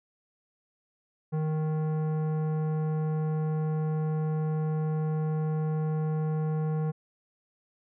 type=tone with tanh clipping; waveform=sine; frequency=155.56 Hz; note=D#3; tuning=in tune; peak=-28 dBFS; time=1.32-6.92 s; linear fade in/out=20 ms; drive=14 dB; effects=none